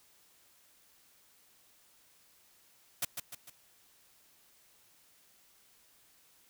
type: noise with echo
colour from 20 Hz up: white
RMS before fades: -32 dBFS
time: 3.02-3.05 s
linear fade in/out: 5 ms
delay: 150 ms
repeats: 3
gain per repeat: -6 dB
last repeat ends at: 3.5 s
effects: white hiss -65 dBFS RMS until 6.49 s